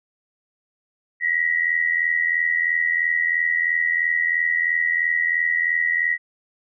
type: tone pair together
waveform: sine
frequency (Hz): 1902 / 1985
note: A#6 / B6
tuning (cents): +34 / +8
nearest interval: minor second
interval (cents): 74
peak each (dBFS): -20 / -22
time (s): 1.2-6.18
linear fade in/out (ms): 50
effects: none